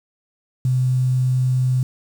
sine tone with quantisation, 127.9 Hz, C3, 39 cents flat, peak -15 dBFS, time 0.65-1.83 s, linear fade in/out 2 ms, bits 7, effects none

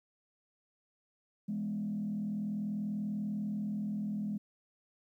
sine tone with frequency modulation, 207.4 Hz, G#3, 2 cents flat, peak -32 dBFS, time 1.48-4.38 s, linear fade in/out 10 ms, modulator 40.4 Hz, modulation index 0.64, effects tanh soft clip ceiling -28 dBFS + 12-bit

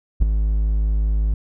triangle tone with ADSR envelope, 52.6 Hz, G#1, 23 cents sharp, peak -6 dBFS, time 0.2-1.34 s, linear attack 24 ms, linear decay 7 ms, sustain -8 dB, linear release 3 ms, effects none

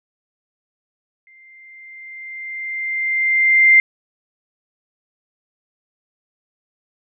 sine tone with exponential growth, 2093 Hz, C7, in tune, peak -6 dBFS, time 1.27-3.8 s, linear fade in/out 1 ms, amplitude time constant 550 ms, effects none

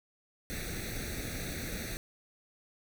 pink noise with comb filter, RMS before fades -38 dBFS, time 0.5-1.97 s, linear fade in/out 0 ms, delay 0.49 ms, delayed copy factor +0.9, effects none

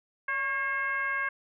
sine tone with frequency modulation, 1621 Hz, G#6, 42 cents flat, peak -27 dBFS, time 0.28-1.29 s, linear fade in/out 5 ms, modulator 524 Hz, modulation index 1, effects none

